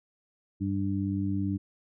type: harmonic tone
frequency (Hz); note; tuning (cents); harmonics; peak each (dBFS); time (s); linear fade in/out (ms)
98; G2; 0; 1 / 2 / 3; -31 / -31 / -31; 0.6-1.58; 20
effects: none